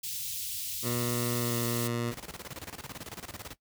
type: band-stop noise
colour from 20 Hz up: white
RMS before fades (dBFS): -36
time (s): 0.03-1.88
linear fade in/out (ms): 10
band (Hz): 130 to 2900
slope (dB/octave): 24
type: tone with pitch glide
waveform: 15% pulse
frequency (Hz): 120 to 118.55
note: B2 to A#2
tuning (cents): -49 to +30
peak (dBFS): -23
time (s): 0.82-2.14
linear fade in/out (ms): 50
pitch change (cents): -21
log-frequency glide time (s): 1.38-1.59
type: noise with tremolo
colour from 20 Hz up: pink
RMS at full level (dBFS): -40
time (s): 2.06-3.56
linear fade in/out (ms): 50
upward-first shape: square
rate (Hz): 18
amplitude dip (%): 80
effects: noise-tail reverb RT60 0.1 s tail -19 dB re dry + high-pass 60 Hz 12 dB/octave